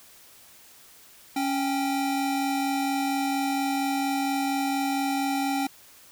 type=tone pair together; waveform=square; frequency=277.1 / 787 Hz; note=C#4 / G5; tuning=-1 / +7 cents; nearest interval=octave + tritone; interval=1808 cents; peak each=-27 / -29 dBFS; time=1.36-5.67 s; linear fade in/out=5 ms; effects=white hiss -52 dBFS RMS until 6.11 s